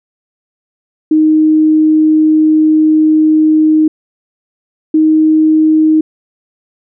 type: tone pair in turn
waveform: sine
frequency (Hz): 311.1 / 312.8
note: D#4 / D#4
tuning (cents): 0 / +9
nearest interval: unison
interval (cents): 9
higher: second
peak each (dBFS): -5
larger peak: neither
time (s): 1.11-3.88 / 4.94-6.01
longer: first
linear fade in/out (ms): 5
effects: none